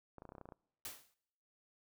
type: clicks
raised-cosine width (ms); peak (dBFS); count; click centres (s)
1; -37; 11; 0.183 / 0.221 / 0.253 / 0.291 / 0.321 / 0.352 / 0.382 / 0.413 / 0.456 / 0.489 / 0.522
type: noise with exponential decay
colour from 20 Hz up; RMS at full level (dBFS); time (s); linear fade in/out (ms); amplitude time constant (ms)
white; -42; 0.85-1.14; 1; 63
effects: noise-tail reverb RT60 0.9 s tail -26 dB re dry